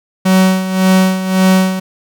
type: tone with tremolo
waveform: 45% pulse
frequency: 187.8 Hz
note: F#3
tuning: 26 cents sharp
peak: -6 dBFS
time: 0.25-1.8 s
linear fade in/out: 10 ms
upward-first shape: sine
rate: 1.8 Hz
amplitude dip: 70%
effects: none